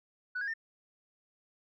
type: tone with pitch steps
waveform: sine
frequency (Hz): 1485 / 1638.2 / 1807.3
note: F#6 / G#6 / A6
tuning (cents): +6 / -24 / +46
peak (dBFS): -31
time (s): 0.35-0.539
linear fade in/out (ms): 10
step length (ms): 63
effects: tanh soft clip ceiling -30 dBFS